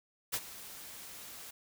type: noise with ADSR envelope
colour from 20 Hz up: white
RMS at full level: -32 dBFS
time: 0.32-1.51 s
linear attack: 23 ms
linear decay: 51 ms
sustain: -16 dB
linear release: 9 ms
effects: none